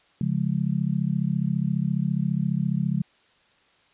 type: chord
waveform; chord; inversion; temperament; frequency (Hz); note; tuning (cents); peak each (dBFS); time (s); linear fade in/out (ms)
sine; Db major; none; just; 138.59 / 173.24 / 207.9; Db3 / F3 / Ab3; 0 / -14 / +2; -26 / -25 / -28; 0.21-3.02; 2
effects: white hiss -61 dBFS RMS until 3.93 s + resampled to 8000 Hz